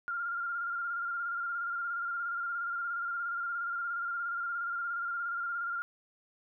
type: tone with vibrato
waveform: sine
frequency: 1396.9 Hz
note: F6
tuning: in tune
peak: -32 dBFS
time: 0.08-5.82 s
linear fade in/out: 0 ms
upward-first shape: square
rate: 17 Hz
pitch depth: 27 cents each way
effects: none